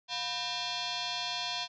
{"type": "tone with frequency modulation", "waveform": "sine", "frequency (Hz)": 138.2, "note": "C#3", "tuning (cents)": -5, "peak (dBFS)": -32, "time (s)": [0.08, 1.68], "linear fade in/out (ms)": 50, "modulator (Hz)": 847, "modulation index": 5.6, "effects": []}